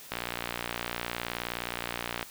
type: click train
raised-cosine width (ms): 0.3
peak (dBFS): -15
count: 126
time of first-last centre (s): 0.12-2.228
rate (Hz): 59.3
effects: white hiss -48 dBFS RMS until 2.3 s